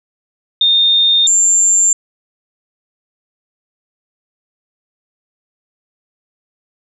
sine tone pair in turn, 3647 / 7294 Hz, A#7 / A#8, -39 / -39 cents, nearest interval octave, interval 1200 cents, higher second, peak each -8 dBFS, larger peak neither, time 0.61-1.27 / 1.27-1.93 s, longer neither, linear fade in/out 2 ms, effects none

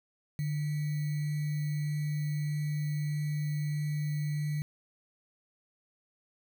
sine tone with sample-and-hold, 149.2 Hz, D3, 28 cents sharp, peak -29 dBFS, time 0.39-4.62 s, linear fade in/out 0 ms, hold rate 2100 Hz, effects none

